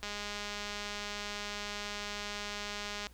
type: click train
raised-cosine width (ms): 0.2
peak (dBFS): -22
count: 627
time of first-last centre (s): 0.03-3.069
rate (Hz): 206
effects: added 60 Hz sine -54 dBFS peak until 3.13 s + pink hiss -62 dBFS RMS until 3.13 s